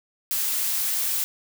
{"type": "noise", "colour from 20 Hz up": "blue", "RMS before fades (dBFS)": -25, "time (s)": [0.31, 1.24], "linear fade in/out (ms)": 0, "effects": []}